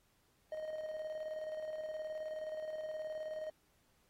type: tone with tremolo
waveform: triangle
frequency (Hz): 622.3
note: D#5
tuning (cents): 0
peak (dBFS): -36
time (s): 0.52-3.5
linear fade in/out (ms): 2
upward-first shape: square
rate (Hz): 19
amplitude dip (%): 40
effects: pink hiss -74 dBFS RMS until 4.09 s + AAC 48 kbps